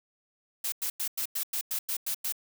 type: noise bursts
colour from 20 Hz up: blue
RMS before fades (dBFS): -31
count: 10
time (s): 0.64-2.324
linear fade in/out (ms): 5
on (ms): 82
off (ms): 96
effects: none